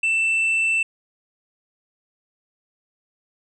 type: tone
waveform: triangle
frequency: 2665 Hz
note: E7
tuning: 18 cents sharp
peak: -16 dBFS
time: 0.03-0.83 s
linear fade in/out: 5 ms
effects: resampled to 24000 Hz